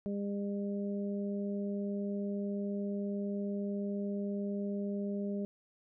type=harmonic tone; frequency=201.6 Hz; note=G3; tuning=49 cents sharp; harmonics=1 / 2 / 3; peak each=-34 / -40 / -44 dBFS; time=0.06-5.45 s; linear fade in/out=0 ms; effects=none